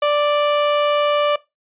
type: tone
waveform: 30% pulse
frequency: 587.3 Hz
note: D5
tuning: in tune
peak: -12 dBFS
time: 0.02-1.36 s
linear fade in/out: 5 ms
effects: noise-tail reverb RT60 0.2 s tail -19 dB re dry + resampled to 8000 Hz